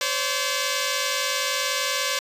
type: tone pair together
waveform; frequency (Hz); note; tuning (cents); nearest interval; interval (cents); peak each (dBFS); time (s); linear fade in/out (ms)
5% pulse; 520 / 570.3; C5 / C#5; -11 / +49; major second; 160; -14; 0.01-2.19; 2
effects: resampled to 32000 Hz